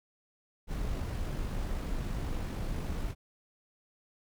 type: noise with amplitude modulation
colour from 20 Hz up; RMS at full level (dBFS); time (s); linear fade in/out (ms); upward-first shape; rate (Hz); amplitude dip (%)
brown; -33; 0.67-3.15; 50; sine; 50.2; 25
effects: none